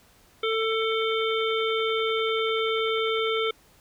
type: harmonic tone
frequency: 444.9 Hz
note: A4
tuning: 19 cents sharp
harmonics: 1 / 3 / 5 / 7 / 8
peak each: -25 / -30 / -32 / -33 / -34 dBFS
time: 0.43-3.51 s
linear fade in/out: 5 ms
effects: pink hiss -58 dBFS RMS until 3.8 s